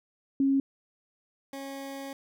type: tone pair in turn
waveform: sine / 20% pulse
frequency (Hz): 272.8 / 273.9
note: C#4 / C#4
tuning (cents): -28 / -21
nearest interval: unison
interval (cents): 7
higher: second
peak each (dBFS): -21 / -32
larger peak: first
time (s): 0.4-0.6 / 1.53-2.13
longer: second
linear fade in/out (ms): 2
effects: none